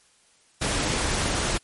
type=noise; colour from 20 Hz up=pink; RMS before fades=-25 dBFS; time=0.61-1.58 s; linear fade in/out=10 ms; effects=white hiss -60 dBFS RMS until 1.63 s + MP3 48 kbps